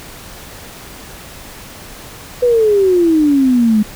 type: exponential sweep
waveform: sine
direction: down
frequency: 500 to 207.7 Hz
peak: -8 dBFS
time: 2.42-3.83 s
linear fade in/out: 10 ms
effects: pink hiss -34 dBFS RMS until 3.95 s